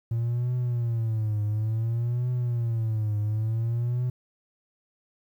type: tone with vibrato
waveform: triangle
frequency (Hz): 114.3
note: A#2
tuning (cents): -34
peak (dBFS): -21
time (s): 0.11-4.1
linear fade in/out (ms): 5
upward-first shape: triangle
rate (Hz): 0.57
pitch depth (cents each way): 160
effects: tanh soft clip ceiling -18 dBFS + 10-bit